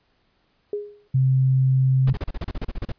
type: tone with exponential decay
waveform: sine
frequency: 413.1 Hz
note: G#4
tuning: 9 cents flat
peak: -21 dBFS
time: 0.73-1.08 s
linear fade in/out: 2 ms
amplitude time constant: 74 ms
type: tone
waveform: sine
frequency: 131.5 Hz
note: C3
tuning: 9 cents sharp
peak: -15 dBFS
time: 1.14-2.13 s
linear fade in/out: 10 ms
type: noise bursts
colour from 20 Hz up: brown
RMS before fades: -26 dBFS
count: 13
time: 2.07-2.92 s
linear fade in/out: 5 ms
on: 34 ms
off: 34 ms
effects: pink hiss -66 dBFS RMS until 2.98 s + resampled to 11025 Hz